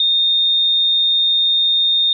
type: tone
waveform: sine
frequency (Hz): 3663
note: A#7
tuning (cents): -31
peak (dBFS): -12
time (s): 0-2.13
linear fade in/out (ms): 2
effects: none